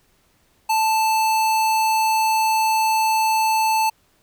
square tone, 880 Hz, A5, in tune, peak -17 dBFS, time 0.69-3.9 s, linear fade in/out 10 ms, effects pink hiss -61 dBFS RMS until 4.22 s

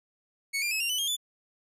sawtooth tone with pitch steps, 2217 / 2390 / 2576 / 2777 / 2994 / 3227 / 3479 Hz, C#7 / D7 / E7 / F7 / F#7 / G7 / A7, 0 / +30 / -41 / -10 / +20 / +50 / -20 cents, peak -24 dBFS, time 0.53-1.167 s, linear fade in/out 20 ms, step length 91 ms, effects resampled to 32000 Hz

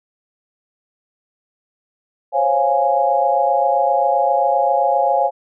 sine chord, Db major seventh, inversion third, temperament equal with one note detuned, 523.3 / 550.9 / 698.5 / 830.6 Hz, C5 / Db5 / F5 / Ab5, 0 / -11 / 0 / 0 cents, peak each -23 / -19 / -18 / -17 dBFS, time 2.32-5.31 s, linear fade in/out 50 ms, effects none

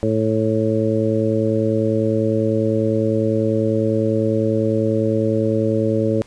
harmonic tone, 110 Hz, A2, in tune, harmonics 1 / 2 / 3 / 4 / 5, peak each -22 / -22 / -22 / -22 / -22 dBFS, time 0.03-6.22 s, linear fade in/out 0 ms, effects pink hiss -49 dBFS RMS until 6.26 s + resampled to 22050 Hz

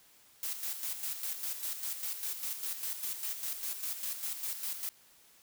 blue noise with tremolo, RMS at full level -36 dBFS, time 0.43-4.89 s, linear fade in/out 0 ms, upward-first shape square, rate 5 Hz, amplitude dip 55%, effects white hiss -62 dBFS RMS until 5.42 s

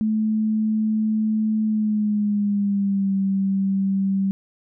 sine tone with pitch glide, 216.9 to 194.36 Hz, A3 to G3, -25 to -15 cents, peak -18 dBFS, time 0.01-4.31 s, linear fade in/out 0 ms, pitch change -190 cents, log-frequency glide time 1.64-3.14 s, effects none

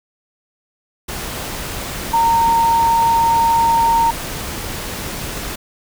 sine tone in noise, 920 Hz, A#5, 23 cents flat, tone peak -11 dBFS, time 2.13-4.11 s, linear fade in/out 10 ms, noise pink, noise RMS -26 dBFS, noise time 1.08-5.56 s, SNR +12 dB, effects none

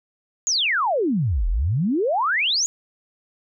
sine exponential two-way sweep, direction down then up, 7000 to 38.02 to 7000 Hz, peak -18 dBFS, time 0.47-2.66 s, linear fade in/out 0 ms, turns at 1.48 s, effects none

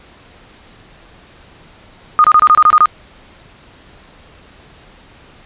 sine tone bursts, 1231 Hz, D#6, 19 cents flat, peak -4 dBFS, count 9, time 2.19-2.857 s, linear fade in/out 0 ms, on 51 ms, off 26 ms, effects pink hiss -43 dBFS RMS until 5.45 s + resampled to 8000 Hz

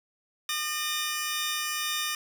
15% pulse tone cluster, 1214 / 1822 / 2974 Hz, D#6 / A#6 / F#7, -43 / -40 / +8 cents, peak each -26 / -27 / -27 dBFS, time 0.49-2.15 s, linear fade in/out 2 ms, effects none

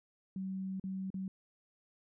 sine tone with dropouts, 190.3 Hz, F#3, 49 cents sharp, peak -36 dBFS, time 0.36-1.28 s, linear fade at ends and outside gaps 2 ms, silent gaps 0.798-0.839 / 1.103-1.142 s, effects none

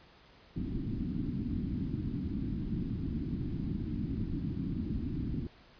white low-pass noise, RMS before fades -35 dBFS, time 0.56-5.47 s, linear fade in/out 2 ms, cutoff 300 Hz, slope 48 dB/octave, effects pink hiss -59 dBFS RMS until 5.79 s + resampled to 11025 Hz

